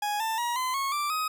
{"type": "tone with pitch steps", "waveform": "40% pulse", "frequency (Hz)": [830.6, 890.2, 954.1, 1022.6, 1096, 1174.6, 1259], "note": ["G#5", "A5", "A#5", "C6", "C#6", "D6", "D#6"], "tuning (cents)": [0, 20, 40, -40, -20, 0, 20], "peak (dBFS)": -26, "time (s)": [0.02, 1.28], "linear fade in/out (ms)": 5, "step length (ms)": 180, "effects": []}